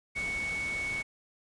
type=tone in noise; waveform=sine; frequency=2220 Hz; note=C#7; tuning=2 cents sharp; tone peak=-31 dBFS; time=0.15-1.03 s; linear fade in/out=20 ms; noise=pink; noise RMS=-42 dBFS; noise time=0.15-1.03 s; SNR=+8 dB; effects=resampled to 22050 Hz